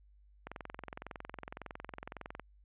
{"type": "click train", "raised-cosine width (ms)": 0.5, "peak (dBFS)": -27, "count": 43, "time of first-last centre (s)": [0.47, 2.397], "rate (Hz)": 21.8, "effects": ["added 50 Hz sine -60 dBFS peak until 2.64 s", "resampled to 8000 Hz"]}